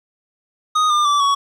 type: tone with pitch steps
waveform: square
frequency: 1244.5 / 1202.1 / 1161.2 / 1121.6 Hz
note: D#6 / D6 / D6 / C#6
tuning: 0 / +40 / -20 / +20 cents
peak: -14 dBFS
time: 0.75-1.35 s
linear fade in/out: 10 ms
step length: 150 ms
effects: low-pass 6000 Hz 12 dB/octave + 8-bit